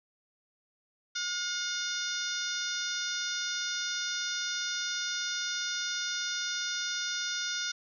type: harmonic tone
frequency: 717 Hz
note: F5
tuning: 45 cents sharp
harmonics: 2 / 3 / 4 / 5 / 6 / 7 / 8 / 9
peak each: -36 / -45 / -45 / -37 / -43 / -39 / -38 / -44 dBFS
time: 1.15-7.72 s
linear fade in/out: 10 ms
effects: none